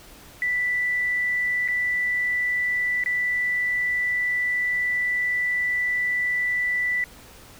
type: tone with dropouts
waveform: sine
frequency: 1975.5 Hz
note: B6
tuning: in tune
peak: -21 dBFS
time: 0.42-7.04 s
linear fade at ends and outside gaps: 1 ms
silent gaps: 1.678-1.685 / 3.038-3.06 s
effects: pink hiss -47 dBFS RMS until 7.59 s